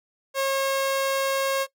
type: tone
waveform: sawtooth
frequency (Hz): 542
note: C#5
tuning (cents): -39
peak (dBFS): -18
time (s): 0.34-1.67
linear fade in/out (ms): 50
effects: noise-tail reverb RT60 0.1 s tail -19 dB re dry